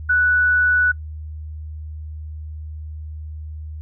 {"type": "tone", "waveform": "sine", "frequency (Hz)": 1480, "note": "F#6", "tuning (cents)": 0, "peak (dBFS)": -13, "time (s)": [0.09, 0.92], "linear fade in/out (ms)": 10, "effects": ["noise-tail reverb RT60 0.1 s tail -25 dB re dry", "added 77 Hz sine -29 dBFS peak until 3.81 s"]}